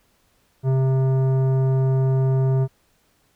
triangle tone with tanh clipping, 132.3 Hz, C3, 20 cents sharp, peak -18 dBFS, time 0.63-2.68 s, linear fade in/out 50 ms, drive 17 dB, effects pink hiss -63 dBFS RMS until 3.35 s

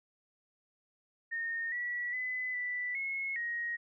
sine tone with pitch steps, 1839 / 1941 / 2011 / 1977 / 2176 / 1882 Hz, A#6 / B6 / B6 / B6 / C#7 / A#6, -24 / -31 / +31 / +1 / -33 / +16 cents, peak -33 dBFS, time 1.31-3.77 s, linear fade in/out 20 ms, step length 410 ms, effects none

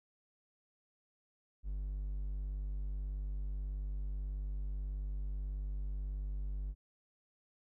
triangle tone, 49.17 Hz, G1, 6 cents sharp, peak -34 dBFS, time 1.63-6.75 s, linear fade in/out 50 ms, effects none

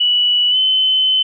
sine tone with pitch glide, 2949 to 3049 Hz, F#7 to G7, -6 to -49 cents, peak -11 dBFS, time 0-1.23 s, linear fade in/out 10 ms, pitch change +57 cents, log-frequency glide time 0.5-0.57 s, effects none

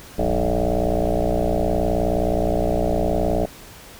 sine tone with frequency modulation, 310 Hz, D#4, 6 cents flat, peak -17 dBFS, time 0.18-3.46 s, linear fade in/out 10 ms, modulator 59.3 Hz, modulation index 6.6, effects pink hiss -42 dBFS RMS until 3.99 s

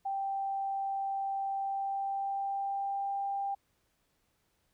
sine tone with pitch glide, 784 to 793.6 Hz, G5 to G5, 0 to +21 cents, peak -31 dBFS, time 0.05-3.55 s, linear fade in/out 10 ms, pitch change +21 cents, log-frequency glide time 1.55-3.14 s, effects pink hiss -75 dBFS RMS until 4.73 s

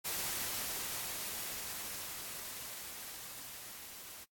white noise with level ramp, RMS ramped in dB -37 to -50 dBFS, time 0.04-4.25 s, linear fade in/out 20 ms, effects noise-tail reverb RT60 0.1 s tail -18 dB re dry + AAC 64 kbps

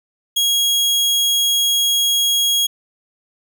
sawtooth tone, 3300 Hz, G#7, 12 cents flat, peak -11 dBFS, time 0.36-2.67 s, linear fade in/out 10 ms, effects none

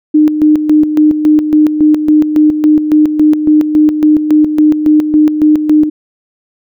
sine tone with tremolo, 304.5 Hz, D#4, 37 cents flat, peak -3 dBFS, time 0.14-5.9 s, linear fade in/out 10 ms, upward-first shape square, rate 3.6 Hz, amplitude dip 60%, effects none

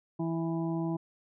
harmonic tone, 164.81 Hz, E3, in tune, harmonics 1 / 2 / 4 / 5 / 6, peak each -32 / -32 / -42 / -44 / -45 dBFS, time 0.19-0.97 s, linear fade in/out 10 ms, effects none

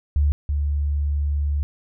sine tone pair in turn, 72.8 / 72.51 Hz, D2 / D2, -15 / -22 cents, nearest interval unison, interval 7 cents, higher first, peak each -15 / -19 dBFS, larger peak first, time 0.16-0.32 / 0.49-1.63 s, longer second, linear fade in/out 0 ms, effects none

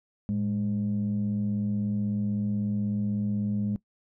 sine tone pair together, 109.4 / 205.6 Hz, A2 / G#3, -9 / -17 cents, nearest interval major seventh, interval 1092 cents, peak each -30 / -25 dBFS, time 0.29-3.76 s, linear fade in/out 0 ms, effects noise-tail reverb RT60 0.1 s tail -20 dB re dry + tanh soft clip ceiling -21 dBFS

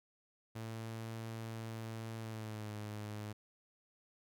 sawtooth tone with pitch glide, 112.6 to 105.67 Hz, A2 to G#2, +40 to +30 cents, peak -38 dBFS, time 0.55-3.33 s, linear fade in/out 10 ms, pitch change -110 cents, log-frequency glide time 2.18-2.73 s, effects none

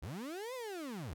35% pulse linear two-way sweep, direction up then down, 58.27 to 529 to 58.27 Hz, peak -39 dBFS, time 0.02-1.14 s, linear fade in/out 10 ms, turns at 0.54 s, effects none

